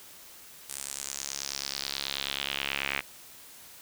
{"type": "tone with band-pass filter sweep", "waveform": "sawtooth", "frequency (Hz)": 69.3, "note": "C#2", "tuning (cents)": 0, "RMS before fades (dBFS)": -35, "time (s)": [0.69, 3.01], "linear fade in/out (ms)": 10, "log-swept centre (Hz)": [9200, 2300], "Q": 3, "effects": ["white hiss -50 dBFS RMS until 3.81 s"]}